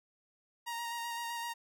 sawtooth tone with vibrato, 937 Hz, A#5, 9 cents sharp, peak -33 dBFS, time 0.66-1.54 s, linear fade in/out 20 ms, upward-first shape square, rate 7.8 Hz, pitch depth 16 cents each way, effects none

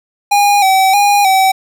square tone with vibrato, 790 Hz, G5, 13 cents sharp, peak -8 dBFS, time 0.31-1.52 s, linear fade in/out 10 ms, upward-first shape square, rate 1.6 Hz, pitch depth 55 cents each way, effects none

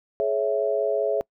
sine chord, C# minor, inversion second, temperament equal with one note detuned, 423.8 / 554.4 / 659.3 Hz, G#4 / C#5 / E5, +35 / 0 / 0 cents, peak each -25 dBFS, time 0.2-1.21 s, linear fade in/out 0 ms, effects noise-tail reverb RT60 0.1 s tail -26 dB re dry

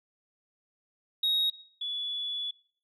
sine tone pair in turn, 3773 / 3424 Hz, A#7 / A7, +20 / -48 cents, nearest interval major second, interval 168 cents, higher first, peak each -22 / -31 dBFS, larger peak first, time 1.23-1.5 / 1.81-2.51 s, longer second, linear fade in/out 5 ms, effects noise-tail reverb RT60 0.5 s tail -19 dB re dry + tanh soft clip ceiling -22 dBFS

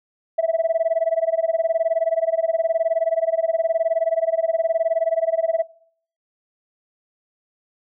sine tone with tremolo, 657 Hz, E5, 6 cents flat, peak -12 dBFS, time 0.38-5.63 s, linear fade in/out 10 ms, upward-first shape sine, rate 19 Hz, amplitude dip 90%, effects noise-tail reverb RT60 0.6 s tail -23 dB re dry + tanh soft clip ceiling -12 dBFS

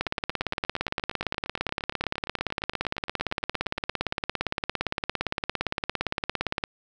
two click trains, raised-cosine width 0.3 ms, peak -21 / -10 dBFS, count 36 / 117, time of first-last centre 0.07-4.126 / 0.01-6.639 s, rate 8.63 / 17.5 Hz, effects none

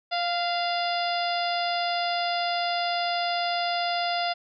harmonic tone with a mistuned harmonic, 698.5 Hz, F5, in tune, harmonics 1 / 2 / 3 / 4 / 5 / 6 / 7, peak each -26 / -34 / -36 / -36 / -35 / -39 / -34 dBFS, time 0.11-4.34 s, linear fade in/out 20 ms, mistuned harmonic 3, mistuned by -32 cents, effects none

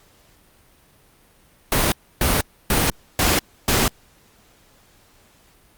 pink noise bursts, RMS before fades -18 dBFS, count 5, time 1.72-3.88 s, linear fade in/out 2 ms, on 200 ms, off 290 ms, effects pink hiss -55 dBFS RMS until 5.77 s + Opus 48 kbps

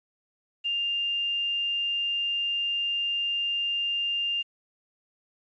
sine tone with quantisation, 2800 Hz, F7, 4 cents sharp, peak -25 dBFS, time 0.64-4.43 s, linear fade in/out 20 ms, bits 9, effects resampled to 16000 Hz

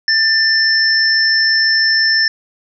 sine tone pair together, 1780 / 5334 Hz, A6 / E8, +20 / +20 cents, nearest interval octave + perfect fifth, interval 1900 cents, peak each -13 dBFS, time 0.08-2.28 s, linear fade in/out 2 ms, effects none

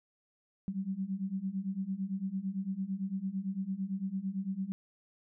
sine beating tone pair, 187.2 / 196.1 Hz, F#3 / G3, +20 / +1 cents, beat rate 8.9 Hz, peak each -37 / -35 dBFS, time 0.68-4.72 s, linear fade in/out 0 ms, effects none

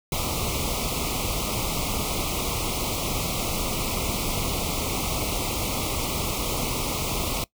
pink band-stop noise, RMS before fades -27 dBFS, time 0.12-7.44 s, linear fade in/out 2 ms, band 1300 to 2100 Hz, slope 96 dB/octave, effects noise-tail reverb RT60 0.1 s tail -21 dB re dry

